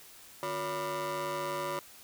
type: ring-modulated tone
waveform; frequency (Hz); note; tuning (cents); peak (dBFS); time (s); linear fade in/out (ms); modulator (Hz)
25% pulse; 207.7; G#3; 0; -26; 0.43-1.79; 0; 775
effects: white hiss -53 dBFS RMS until 2.03 s